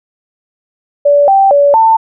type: tone with pitch steps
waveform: sine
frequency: 576 / 781 / 571 / 894 Hz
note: D5 / G5 / D5 / A5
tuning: -34 / -7 / -49 / +27 cents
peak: -4 dBFS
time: 1.05-1.97 s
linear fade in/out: 10 ms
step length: 230 ms
effects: none